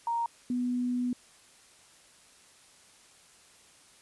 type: tone pair in turn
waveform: sine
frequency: 932.3 / 246.9 Hz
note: A#5 / B3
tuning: 0 / 0 cents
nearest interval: octave + major seventh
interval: 2300 cents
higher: first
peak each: -27 dBFS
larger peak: neither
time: 0.07-0.26 / 0.5-1.13 s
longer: second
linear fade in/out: 2 ms
effects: white hiss -58 dBFS RMS until 4.01 s + resampled to 24000 Hz